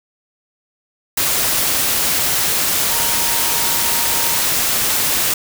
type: tone in noise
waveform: sine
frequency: 932 Hz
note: A#5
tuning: 1 cent flat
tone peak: -28 dBFS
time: 2.9-4.4 s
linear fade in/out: 5 ms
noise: white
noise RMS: -17 dBFS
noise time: 1.17-5.34 s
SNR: -14 dB
effects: none